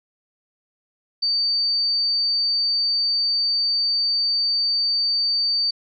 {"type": "tone", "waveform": "sine", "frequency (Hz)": 4600, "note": "D8", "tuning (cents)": -37, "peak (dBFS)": -18, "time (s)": [1.22, 5.71], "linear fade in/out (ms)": 10, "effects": []}